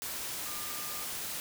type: tone in noise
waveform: sine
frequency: 1205 Hz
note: D6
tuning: 44 cents sharp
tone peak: -47 dBFS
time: 0.46-1.04 s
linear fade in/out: 0 ms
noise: white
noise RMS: -38 dBFS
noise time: 0.02-1.4 s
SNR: -12 dB
effects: none

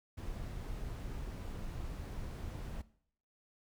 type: noise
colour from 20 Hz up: brown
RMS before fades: -42 dBFS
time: 0.17-2.82 s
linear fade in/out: 10 ms
effects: noise-tail reverb RT60 0.6 s tail -18 dB re dry

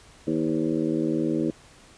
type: harmonic tone with a mistuned harmonic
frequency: 79.8 Hz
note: D#2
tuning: 44 cents sharp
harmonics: 2 / 3 / 4 / 5 / 6 / 7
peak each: -32 / -28 / -25 / -31 / -34 / -37 dBFS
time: 0.27-1.51 s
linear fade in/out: 5 ms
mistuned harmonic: 6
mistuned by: +66 cents
effects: pink hiss -52 dBFS RMS until 1.97 s + resampled to 22050 Hz

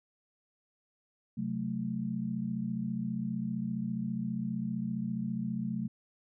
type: chord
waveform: sine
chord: F# diminished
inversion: second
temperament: equal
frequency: 130.81 / 185 / 220 Hz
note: C3 / F#3 / A3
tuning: 0 / 0 / 0 cents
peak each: -39 / -36 / -34 dBFS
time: 1.37-5.88 s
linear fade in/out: 10 ms
effects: none

